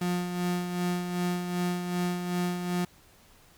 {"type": "tone with tremolo", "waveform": "35% pulse", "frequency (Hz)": 177.7, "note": "F3", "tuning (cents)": 30, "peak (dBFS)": -24, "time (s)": [0.01, 2.85], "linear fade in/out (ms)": 5, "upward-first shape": "sine", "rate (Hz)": 2.6, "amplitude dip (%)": 50, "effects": ["pink hiss -58 dBFS RMS until 3.57 s"]}